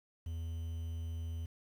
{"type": "tone with quantisation", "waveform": "triangle", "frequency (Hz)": 82.41, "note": "E2", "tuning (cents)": 0, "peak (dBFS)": -35, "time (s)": [0.26, 1.46], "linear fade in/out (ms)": 5, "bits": 10, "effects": []}